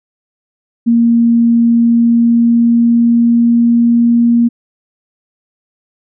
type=tone with pitch glide; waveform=sine; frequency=233.4 to 235.6 Hz; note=A#3 to A#3; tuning=+2 to +19 cents; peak=-6 dBFS; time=0.86-4.49 s; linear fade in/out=20 ms; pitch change=+17 cents; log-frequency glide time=1.63-4.25 s; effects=none